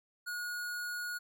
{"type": "tone", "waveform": "square", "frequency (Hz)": 1447, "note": "F#6", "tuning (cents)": -39, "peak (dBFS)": -37, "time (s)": [0.26, 1.19], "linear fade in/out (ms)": 20, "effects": []}